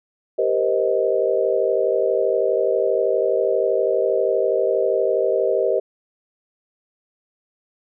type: chord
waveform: sine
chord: C minor seventh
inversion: second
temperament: just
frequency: 392.4 / 470.9 / 523.3 / 627.9 Hz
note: G4 / Bb4 / C5 / Eb5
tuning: +2 / +18 / 0 / +16 cents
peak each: -22 dBFS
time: 0.38-5.8 s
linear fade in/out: 10 ms
effects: none